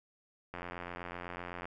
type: click train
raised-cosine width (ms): 0.5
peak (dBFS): -26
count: 99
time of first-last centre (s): 0.54-1.655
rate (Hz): 87.9
effects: none